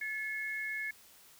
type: tone pair together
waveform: sine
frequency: 1722 / 2173 Hz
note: A6 / C#7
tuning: -38 / -35 cents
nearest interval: major third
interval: 403 cents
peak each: -38 / -37 dBFS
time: 0.01-0.91 s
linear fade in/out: 5 ms
effects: white hiss -59 dBFS RMS until 1.39 s